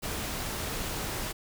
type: noise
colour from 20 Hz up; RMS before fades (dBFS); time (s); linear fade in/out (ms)
pink; -34; 0.02-1.33; 20
effects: none